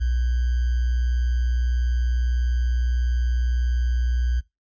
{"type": "tone with sample-and-hold", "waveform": "sine", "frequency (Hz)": 60.8, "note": "B1", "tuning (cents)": -26, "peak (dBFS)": -19, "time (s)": [0, 4.41], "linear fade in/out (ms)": 20, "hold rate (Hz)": 1575, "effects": ["noise-tail reverb RT60 0.2 s tail -21 dB re dry", "resampled to 16000 Hz"]}